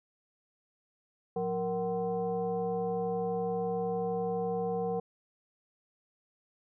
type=tone with frequency modulation; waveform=sine; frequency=466.2 Hz; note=A#4; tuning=in tune; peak=-29 dBFS; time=1.36-5 s; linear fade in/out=5 ms; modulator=287 Hz; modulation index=0.96; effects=none

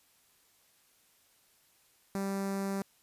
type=tone with notch filter; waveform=sawtooth; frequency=196 Hz; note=G3; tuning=in tune; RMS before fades=-34 dBFS; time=2.15-2.82 s; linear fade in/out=0 ms; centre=3100 Hz; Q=0.88; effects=white hiss -67 dBFS RMS until 3.02 s + resampled to 32000 Hz

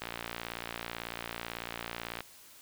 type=click train; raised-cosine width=0.3 ms; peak=-20 dBFS; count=128; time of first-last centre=0.02-2.206 s; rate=58.1 Hz; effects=white hiss -55 dBFS RMS until 2.61 s

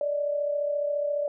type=tone pair together; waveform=sine; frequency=581 / 615.5 Hz; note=D5 / D#5; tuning=-19 / -19 cents; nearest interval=minor second; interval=100 cents; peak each=-25 / -34 dBFS; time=0.01-1.28 s; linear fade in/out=2 ms; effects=none

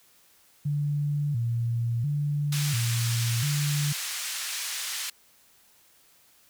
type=tone with vibrato; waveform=sine; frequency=130.81 Hz; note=C3; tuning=in tune; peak=-24 dBFS; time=0.65-3.93 s; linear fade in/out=10 ms; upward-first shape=square; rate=0.72 Hz; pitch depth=190 cents each way
type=band-pass noise; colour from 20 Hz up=white; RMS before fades=-33 dBFS; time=2.52-5.1 s; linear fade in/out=5 ms; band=1500 to 8500 Hz; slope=12 dB/octave
effects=white hiss -60 dBFS RMS until 6.49 s

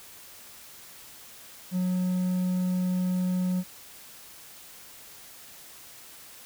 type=tone; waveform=triangle; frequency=182.4 Hz; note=F#3; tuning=24 cents flat; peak=-22 dBFS; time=1.71-3.64 s; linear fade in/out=50 ms; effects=white hiss -48 dBFS RMS until 6.45 s

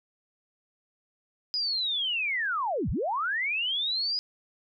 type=linear two-way sweep; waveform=sine; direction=down then up; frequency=5000 to 38.2 to 5000 Hz; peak=-26 dBFS; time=1.54-4.19 s; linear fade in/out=0 ms; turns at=2.9 s; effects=none

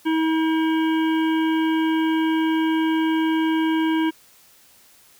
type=harmonic tone with a mistuned harmonic; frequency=320 Hz; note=D#4; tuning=49 cents sharp; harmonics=1 / 3 / 5 / 7 / 9 / 10; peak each=-18 / -28 / -32 / -35 / -37 / -38 dBFS; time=0.05-4.11 s; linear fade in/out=20 ms; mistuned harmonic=7; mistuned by=+19 cents; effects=white hiss -53 dBFS RMS until 5.19 s

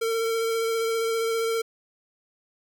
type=tone with vibrato; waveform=square; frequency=453.9 Hz; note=A#4; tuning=46 cents flat; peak=-24 dBFS; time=0.01-1.62 s; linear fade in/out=10 ms; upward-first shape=sine; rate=15 Hz; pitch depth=15 cents each way; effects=none

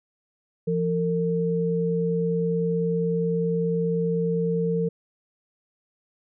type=tone pair together; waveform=sine; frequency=170.4 / 454.9 Hz; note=F3 / A#4; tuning=-42 / -42 cents; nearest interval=octave + perfect fourth; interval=1700 cents; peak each=-24 dBFS; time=0.67-4.89 s; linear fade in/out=10 ms; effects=none

